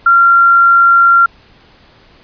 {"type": "tone", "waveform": "sine", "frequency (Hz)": 1378, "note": "F6", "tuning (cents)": -24, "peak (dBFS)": -4, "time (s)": [0.06, 1.26], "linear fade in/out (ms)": 5, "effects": ["pink hiss -45 dBFS RMS until 2.23 s", "resampled to 11025 Hz"]}